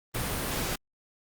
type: noise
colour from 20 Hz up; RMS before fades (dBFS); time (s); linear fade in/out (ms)
pink; -31; 0.14-0.76; 10
effects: Opus 32 kbps